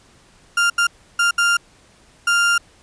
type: tone bursts at uneven times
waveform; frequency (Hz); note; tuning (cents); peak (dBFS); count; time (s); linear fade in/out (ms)
35% pulse; 1396.9; F6; 0; -12; 5; 0.57-0.7 / 0.78-0.87 / 1.19-1.31 / 1.38-1.57 / 2.27-2.58; 5
effects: pink hiss -52 dBFS RMS until 2.82 s + resampled to 22050 Hz